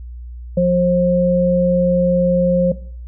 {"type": "tone pair together", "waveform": "sine", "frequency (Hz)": [177.87, 533], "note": ["F3", "C5"], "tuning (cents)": [32, 32], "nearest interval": "octave + perfect fifth", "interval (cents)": 1900, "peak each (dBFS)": -14, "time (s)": [0.57, 2.72], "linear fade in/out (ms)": 5, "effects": ["noise-tail reverb RT60 0.5 s tail -17 dB re dry", "added 60 Hz sine -29 dBFS peak until 3.07 s"]}